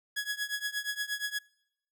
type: tone with tremolo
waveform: sawtooth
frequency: 1675 Hz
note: G#6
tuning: 14 cents sharp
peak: -25 dBFS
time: 0.16-1.39 s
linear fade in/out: 10 ms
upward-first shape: triangle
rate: 8.5 Hz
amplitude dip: 95%
effects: noise-tail reverb RT60 0.8 s tail -25 dB re dry